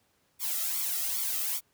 blue noise with flanger, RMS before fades -31 dBFS, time 0.39-1.61 s, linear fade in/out 50 ms, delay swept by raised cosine 0.88 to 1.58 ms, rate 2.5 Hz, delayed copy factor +0.75, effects pink hiss -70 dBFS RMS until 1.73 s + high-pass 80 Hz 12 dB/octave

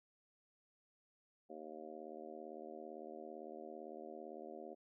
harmonic tone, 77.78 Hz, D#2, in tune, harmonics 3 / 4 / 5 / 6 / 7 / 8 / 9, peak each -57 / -56 / -53 / -61 / -54 / -57 / -55 dBFS, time 1.49-4.75 s, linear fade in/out 20 ms, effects none

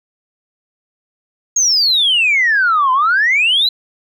sine exponential two-way sweep, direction down then up, 6645 to 1005 to 4106 Hz, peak -9 dBFS, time 1.56-3.69 s, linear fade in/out 5 ms, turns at 2.92 s, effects tanh soft clip ceiling -6 dBFS

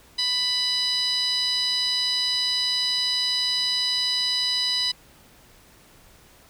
15% pulse tone with band-pass filter, 992 Hz, B5, 7 cents sharp, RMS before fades -24 dBFS, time 0.18-4.92 s, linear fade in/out 10 ms, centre 4600 Hz, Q 7.7, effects pink hiss -53 dBFS RMS until 6.49 s

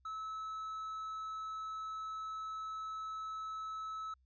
triangle tone, 1300 Hz, E6, 24 cents flat, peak -38 dBFS, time 0.05-4.14 s, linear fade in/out 5 ms, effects added 64 Hz sine -68 dBFS peak until 4.25 s + resampled to 16000 Hz

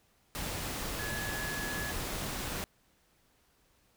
sine tone in noise, 1695 Hz, G#6, 35 cents sharp, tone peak -38 dBFS, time 0.99-1.91 s, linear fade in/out 0 ms, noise pink, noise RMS -37 dBFS, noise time 0.35-2.64 s, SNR -4 dB, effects pink hiss -69 dBFS RMS until 3.96 s

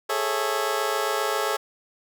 20% pulse chord, A major seventh, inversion third, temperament just, 412.5 / 440 / 550 / 660 Hz, G#4 / A4 / C#5 / E5, -12 / 0 / -14 / +2 cents, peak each -24 / -24 / -24 / -27 dBFS, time 0.09-1.57 s, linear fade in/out 10 ms, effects none

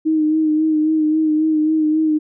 sine tone with vibrato, 311.1 Hz, D#4, in tune, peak -13 dBFS, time 0.05-2.19 s, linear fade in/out 20 ms, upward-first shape sine, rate 3.7 Hz, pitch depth 31 cents each way, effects none

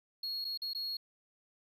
triangle tone with dropouts, 4310 Hz, C#8, 49 cents flat, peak -34 dBFS, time 0.23-0.97 s, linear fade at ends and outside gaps 5 ms, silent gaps 0.445-0.449 / 0.575-0.618 / 0.734-0.748 s, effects none

